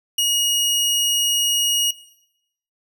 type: tone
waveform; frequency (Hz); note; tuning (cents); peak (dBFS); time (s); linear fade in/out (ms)
sawtooth; 2880; F#7; -47; -13; 0.18-1.91; 5
effects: noise-tail reverb RT60 0.8 s tail -18 dB re dry